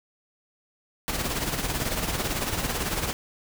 pink noise with tremolo, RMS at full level -26 dBFS, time 1.08-3.13 s, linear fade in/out 0 ms, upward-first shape sine, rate 18 Hz, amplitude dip 55%, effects none

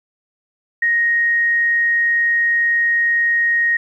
sine tone, 1871 Hz, A#6, 6 cents sharp, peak -13 dBFS, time 0.82-3.77 s, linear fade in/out 5 ms, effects 9-bit

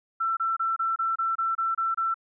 sine tone bursts, 1340 Hz, E6, 28 cents sharp, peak -23 dBFS, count 10, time 0.2-2.143 s, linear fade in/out 10 ms, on 170 ms, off 27 ms, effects none

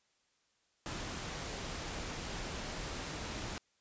pink noise, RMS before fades -41 dBFS, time 0.86-3.58 s, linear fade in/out 0 ms, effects white hiss -75 dBFS RMS until 3.8 s + resampled to 16000 Hz

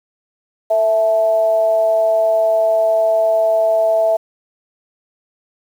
sine tone with amplitude modulation, 658 Hz, E5, 3 cents flat, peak -9 dBFS, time 0.7-4.17 s, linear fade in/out 10 ms, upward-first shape sine, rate 211 Hz, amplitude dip 50%, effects 7-bit

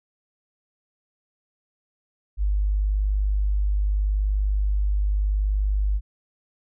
sine tone, 50.4 Hz, G1, 49 cents sharp, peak -19 dBFS, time 2.37-6.01 s, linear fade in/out 50 ms, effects none

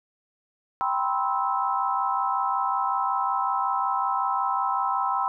sine chord, C major seventh, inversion second, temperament just, 784.9 / 981.1 / 1046.5 / 1308.1 Hz, G5 / B5 / C6 / E6, +2 / -12 / 0 / -14 cents, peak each -28 dBFS, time 0.81-5.28 s, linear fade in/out 0 ms, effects none

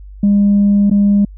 sine tone with dropouts, 202.5 Hz, G#3, 43 cents flat, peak -6 dBFS, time 0.23-1.25 s, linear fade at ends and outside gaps 5 ms, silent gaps 0.899-0.911 s, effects tanh soft clip ceiling -5 dBFS + added 49 Hz sine -31 dBFS peak until 1.37 s

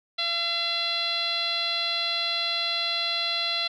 10% pulse tone with low-pass filter, 680 Hz, F5, 46 cents flat, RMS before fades -27 dBFS, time 0.18-3.68 s, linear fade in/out 10 ms, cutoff 3900 Hz, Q 7.1, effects none

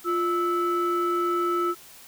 sine tone pair together, 349.2 / 1310.4 Hz, F4 / E6, 0 / -11 cents, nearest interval octave + major seventh, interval 2289 cents, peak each -23 dBFS, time 0.04-1.75 s, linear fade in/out 50 ms, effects tanh soft clip ceiling -18 dBFS + white hiss -48 dBFS RMS until 2.07 s

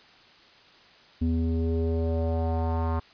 square tone with low-pass filter sweep, 81.9 Hz, E2, 11 cents flat, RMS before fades -26 dBFS, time 1.21-3 s, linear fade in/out 10 ms, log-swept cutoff 260 to 1100 Hz, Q 3.1, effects white hiss -54 dBFS RMS until 3.13 s + resampled to 11025 Hz

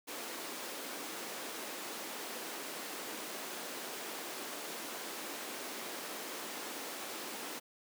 pink high-pass noise, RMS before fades -43 dBFS, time 0.07-7.6 s, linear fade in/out 20 ms, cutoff 260 Hz, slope 24 dB/octave, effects none

